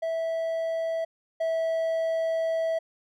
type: tone pair in turn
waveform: triangle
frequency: 655 / 652.5 Hz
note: E5 / E5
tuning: -11 / -18 cents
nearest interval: unison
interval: 7 cents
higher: first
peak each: -24 / -22 dBFS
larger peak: second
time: 0.02-1.05 / 1.4-2.79 s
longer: second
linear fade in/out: 10 ms
effects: none